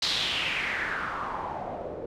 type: noise with low-pass filter sweep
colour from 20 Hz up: white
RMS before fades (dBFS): -31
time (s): 0.02-2.06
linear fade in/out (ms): 5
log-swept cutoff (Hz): 4400 to 470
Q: 4
effects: none